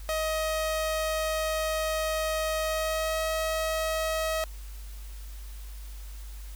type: tone with pitch glide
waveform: sawtooth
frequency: 630 to 637.7 Hz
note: D#5 to D#5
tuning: +21 to +42 cents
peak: -23 dBFS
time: 0.09-4.44 s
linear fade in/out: 0 ms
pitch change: +21 cents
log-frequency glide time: 2.62-3.21 s
effects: added 50 Hz sine -38 dBFS peak until 6.55 s + white hiss -52 dBFS RMS until 6.55 s